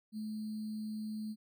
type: tone with sample-and-hold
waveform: sine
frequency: 215.3 Hz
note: A3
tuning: 37 cents flat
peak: -37 dBFS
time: 0.12-1.36 s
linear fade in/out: 50 ms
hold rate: 4410 Hz
effects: none